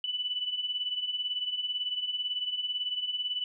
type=beating tone pair; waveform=sine; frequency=2964 / 2982 Hz; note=F#7 / F#7; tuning=+2 / +13 cents; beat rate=18 Hz; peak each=-36 / -31 dBFS; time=0.04-3.44 s; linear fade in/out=2 ms; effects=none